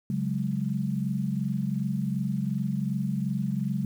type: chord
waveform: sine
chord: C# suspended fourth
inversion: none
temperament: equal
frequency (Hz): 138.59 / 185 / 207.7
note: C#3 / F#3 / G#3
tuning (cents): 0 / 0 / 0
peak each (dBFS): -30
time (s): 0.1-3.85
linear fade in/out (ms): 2
effects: 9-bit